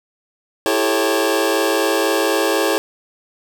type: chord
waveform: sawtooth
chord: A dominant seventh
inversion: second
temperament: just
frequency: 330 / 396 / 440 / 550 Hz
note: E4 / G4 / A4 / C#5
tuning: +2 / +18 / 0 / -14 cents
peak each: -17 dBFS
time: 0.66-2.78 s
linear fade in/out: 0 ms
effects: none